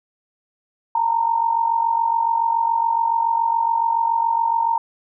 sine tone with amplitude modulation, 920 Hz, A#5, 23 cents flat, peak -13 dBFS, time 0.95-4.78 s, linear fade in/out 5 ms, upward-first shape sine, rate 47.1 Hz, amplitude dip 70%, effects none

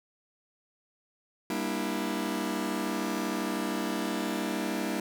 sawtooth chord, E half-diminished seventh, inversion first, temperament just, 197.78 / 237.3 / 296.7 / 329.6 Hz, G3 / Bb3 / D4 / E4, +16 / +31 / +18 / 0 cents, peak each -31 dBFS, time 1.5-5 s, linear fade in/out 2 ms, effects none

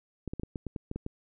clicks, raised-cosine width 3 ms, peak -22 dBFS, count 10, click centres 0.277 / 0.335 / 0.397 / 0.434 / 0.558 / 0.667 / 0.762 / 0.914 / 0.96 / 1.064 s, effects none

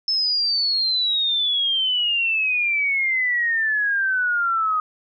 sine exponential sweep, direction down, 5274 to 1244.5 Hz, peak -18 dBFS, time 0.08-4.8 s, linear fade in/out 2 ms, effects none

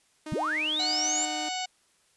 sawtooth tone with pitch glide, 308.9 to 305.5 Hz, D#4 to D#4, -12 to -32 cents, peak -32 dBFS, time 0.26-1.49 s, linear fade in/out 5 ms, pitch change -20 cents, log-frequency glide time 0.39-1.07 s
sine linear sweep, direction up, 86.1 to 7459 Hz, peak -26 dBFS, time 0.32-1.25 s, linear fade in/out 0 ms
harmonic tone, 740 Hz, F#5, in tune, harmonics 1 / 2 / 3 / 4 / 5 / 6 / 7 / 8 / 9 / 10, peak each -33 / -45 / -39 / -37 / -42 / -40 / -45 / -43 / -51 / -41 dBFS, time 0.79-1.66 s, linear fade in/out 10 ms
effects white hiss -66 dBFS RMS until 2.16 s + resampled to 24000 Hz

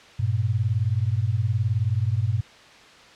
sine beating tone pair, 99.2 / 118.2 Hz, G2 / A#2, +21 / +24 cents, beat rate 19 Hz, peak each -23 dBFS, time 0.19-2.41 s, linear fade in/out 10 ms, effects white hiss -48 dBFS RMS until 3.15 s + low-pass 4000 Hz 12 dB/octave

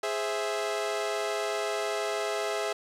sawtooth chord, Ab augmented, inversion none, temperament equal, 415.3 / 523.3 / 659.3 Hz, Ab4 / C5 / E5, 0 / 0 / 0 cents, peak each -28 / -33 / -28 dBFS, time 0.03-2.73 s, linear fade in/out 5 ms, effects low-pass 9000 Hz 12 dB/octave + 10-bit

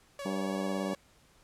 sawtooth tone with vibrato, 561 Hz, C#5, 21 cents sharp, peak -34 dBFS, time 0.19-0.95 s, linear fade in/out 2 ms, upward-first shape square, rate 18 Hz, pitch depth 21 cents each way
harmonic tone, 96.7 Hz, G2, 23 cents flat, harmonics 2 / 3 / 4 / 5 / 6 / 7 / 8 / 9 / 10, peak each -34 / -38 / -40 / -42 / -44 / -45 / -46 / -47 / -48 dBFS, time 0.25-0.94 s, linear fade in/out 5 ms
effects pink hiss -63 dBFS RMS until 1.43 s + low-pass 11000 Hz 12 dB/octave

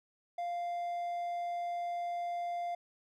triangle tone, 697 Hz, F5, 4 cents flat, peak -32 dBFS, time 0.38-2.75 s, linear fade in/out 5 ms, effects none

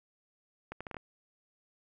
accelerating click train, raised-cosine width 0.5 ms, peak -25 dBFS, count 6, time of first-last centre 0.72-0.968 s, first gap 86 ms, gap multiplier 0.72, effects none

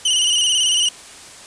sawtooth tone with vibrato, 2960 Hz, F#7, in tune, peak -11 dBFS, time 0.05-0.89 s, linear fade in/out 5 ms, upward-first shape square, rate 18 Hz, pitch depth 49 cents each way, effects white hiss -39 dBFS RMS until 1.46 s + resampled to 22050 Hz

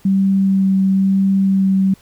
sine tone with vibrato, 193 Hz, G3, 27 cents flat, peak -11 dBFS, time 0.05-1.94 s, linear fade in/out 5 ms, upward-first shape sine, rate 1 Hz, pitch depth 10 cents each way, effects pink hiss -50 dBFS RMS until 2.01 s

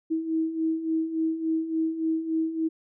sine beating tone pair, 319.3 / 322.8 Hz, D#4 / E4, +45 / -36 cents, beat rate 3.5 Hz, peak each -31 / -25 dBFS, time 0.1-2.69 s, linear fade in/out 20 ms, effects none

